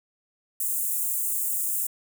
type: high-pass noise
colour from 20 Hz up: white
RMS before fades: -27 dBFS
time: 0.6-1.87 s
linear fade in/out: 5 ms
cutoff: 7400 Hz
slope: 48 dB/octave
effects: none